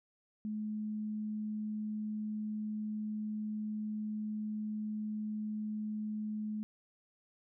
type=tone; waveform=sine; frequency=213.4 Hz; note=G#3; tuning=47 cents sharp; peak=-35 dBFS; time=0.45-6.63 s; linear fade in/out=0 ms; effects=none